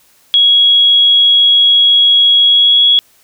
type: tone with pitch glide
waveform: sine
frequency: 3322 to 3343 Hz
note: G#7 to G#7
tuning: 0 to +11 cents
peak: -5 dBFS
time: 0.34-2.99 s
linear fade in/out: 0 ms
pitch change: +11 cents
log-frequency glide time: 2.44-2.81 s
effects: white hiss -50 dBFS RMS until 3.23 s